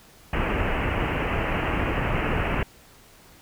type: low-pass noise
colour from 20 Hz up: pink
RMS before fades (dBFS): -25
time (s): 0.33-2.63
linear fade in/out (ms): 2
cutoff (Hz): 2900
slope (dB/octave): 96
effects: pink hiss -52 dBFS RMS until 3.41 s